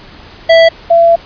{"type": "tone pair in turn", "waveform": ["square", "sine"], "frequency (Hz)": [659.3, 674.3], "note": ["E5", "E5"], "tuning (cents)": [0, 39], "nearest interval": "unison", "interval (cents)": 39, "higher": "second", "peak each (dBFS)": -3, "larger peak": "neither", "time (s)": [[0.49, 0.69], [0.9, 1.16]], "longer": "second", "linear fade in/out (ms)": 10, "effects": ["pink hiss -35 dBFS RMS until 1.25 s", "resampled to 11025 Hz"]}